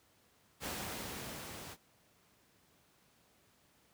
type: noise with level ramp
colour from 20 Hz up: pink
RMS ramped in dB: -39 to -48 dBFS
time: 0.6-1.77 s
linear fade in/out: 50 ms
effects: pink hiss -69 dBFS RMS until 3.93 s + high-pass 80 Hz 12 dB/octave